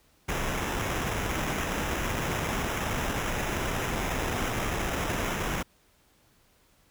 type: noise with sample-and-hold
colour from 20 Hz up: pink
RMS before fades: -30 dBFS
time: 0.28-5.63 s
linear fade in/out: 10 ms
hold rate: 4410 Hz
effects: pink hiss -64 dBFS RMS until 6.9 s